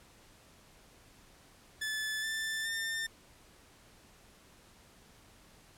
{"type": "tone with pitch steps", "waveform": "sawtooth", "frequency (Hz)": [1738, 1769.4, 1801.4], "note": ["A6", "A6", "A6"], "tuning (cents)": [-22, 9, 40], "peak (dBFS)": -30, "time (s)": [1.81, 3.07], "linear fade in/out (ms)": 10, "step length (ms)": 420, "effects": ["pink hiss -60 dBFS RMS until 5.77 s", "low-pass 12000 Hz 12 dB/octave"]}